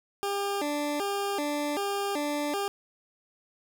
20% pulse tone with vibrato, 342.9 Hz, F4, 32 cents flat, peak -23 dBFS, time 0.23-2.68 s, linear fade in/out 0 ms, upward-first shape square, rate 1.3 Hz, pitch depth 270 cents each way, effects 10-bit

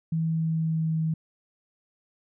sine tone with pitch glide, 162.1 to 159.68 Hz, E3 to D#3, -29 to +45 cents, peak -23 dBFS, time 0.12-1.14 s, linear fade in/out 5 ms, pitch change -26 cents, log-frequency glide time 0.26-1.02 s, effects none

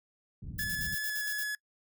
white low-pass noise, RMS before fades -42 dBFS, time 0.42-0.95 s, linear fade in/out 2 ms, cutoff 180 Hz, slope 24 dB/octave
violet noise with tremolo, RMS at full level -38 dBFS, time 0.58-1.44 s, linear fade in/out 10 ms, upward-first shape square, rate 8.7 Hz, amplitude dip 75%
45% pulse tone with pitch glide, 1714 to 1697.3 Hz, A6 to G#6, -46 to +37 cents, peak -32 dBFS, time 0.59-1.55 s, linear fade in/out 2 ms, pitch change -17 cents, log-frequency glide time 1.06-1.22 s
effects noise-tail reverb RT60 0.1 s tail -25 dB re dry

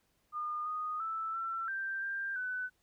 sine tone with pitch steps, 1216 / 1239 / 1319 / 1344 / 1572 / 1588 / 1502 Hz, D#6 / D#6 / E6 / E6 / G6 / G6 / F#6, -40 / -8 / +1 / +33 / +4 / +22 / +26 cents, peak -34 dBFS, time 0.32-2.7 s, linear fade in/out 50 ms, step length 340 ms, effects pink hiss -75 dBFS RMS until 2.82 s

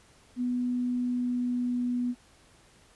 sine tone with pitch glide, 246.9 to 245.2 Hz, B3 to B3, 0 to -12 cents, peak -26 dBFS, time 0.36-2.15 s, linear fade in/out 50 ms, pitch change -12 cents, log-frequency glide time 0.94-1.92 s, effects pink hiss -59 dBFS RMS until 2.95 s + resampled to 24000 Hz

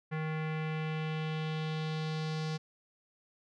square tone with low-pass filter sweep, 156.7 Hz, D#3, 13 cents sharp, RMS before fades -35 dBFS, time 0.11-2.58 s, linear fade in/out 20 ms, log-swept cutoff 2000 to 5000 Hz, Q 2.2, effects none

